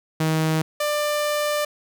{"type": "tone pair in turn", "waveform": "sawtooth", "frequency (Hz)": [158.4, 593.7], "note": ["D#3", "D5"], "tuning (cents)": [31, 19], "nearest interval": "octave + major seventh", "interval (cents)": 2288, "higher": "second", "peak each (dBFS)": [-15, -17], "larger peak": "first", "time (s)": [[0.2, 0.62], [0.8, 1.65]], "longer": "second", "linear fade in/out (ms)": 5, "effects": []}